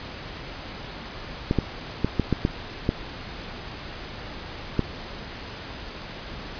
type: clicks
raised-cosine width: 3 ms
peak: -7 dBFS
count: 8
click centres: 1.511 / 1.587 / 2.046 / 2.197 / 2.327 / 2.451 / 2.891 / 4.793 s
effects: pink hiss -37 dBFS RMS until 6.59 s + resampled to 11025 Hz